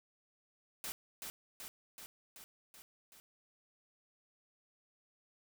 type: noise with echo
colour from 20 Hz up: white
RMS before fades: -42 dBFS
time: 0.84-0.92 s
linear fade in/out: 0 ms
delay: 380 ms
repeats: 6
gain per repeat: -3 dB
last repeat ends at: 3.2 s
effects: none